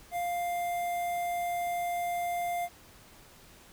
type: tone with notch filter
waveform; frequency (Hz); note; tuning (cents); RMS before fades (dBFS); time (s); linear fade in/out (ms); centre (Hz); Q
square; 700; F5; +4; -32; 0.11-2.69; 50; 4500; 0.69
effects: pink hiss -55 dBFS RMS until 3.72 s